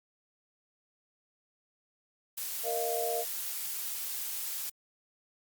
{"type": "noise", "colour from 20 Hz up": "blue", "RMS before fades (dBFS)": -36, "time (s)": [2.37, 4.7], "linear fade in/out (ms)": 10}
{"type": "chord", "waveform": "sine", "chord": "Bb suspended fourth", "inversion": "none", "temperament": "equal", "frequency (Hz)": [466.2, 622.3, 698.5], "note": ["Bb4", "Eb5", "F5"], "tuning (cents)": [0, 0, 0], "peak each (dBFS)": [-34, -37, -34], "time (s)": [2.63, 3.25], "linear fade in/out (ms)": 50}
{"effects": ["Opus 48 kbps"]}